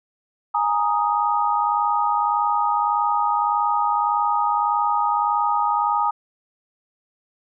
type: chord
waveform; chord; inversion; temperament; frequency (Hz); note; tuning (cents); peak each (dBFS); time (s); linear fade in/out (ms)
sine; Ab suspended second; none; equal; 830.6 / 932.3 / 1244.5; Ab5 / Bb5 / Eb6; 0 / 0 / 0; -22; 0.54-6.11; 10
effects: none